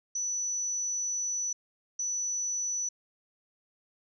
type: tone bursts at uneven times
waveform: sine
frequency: 5950 Hz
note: F#8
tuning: 9 cents sharp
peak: -29 dBFS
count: 2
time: 0.15-1.53 / 1.99-2.89 s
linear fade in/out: 5 ms
effects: none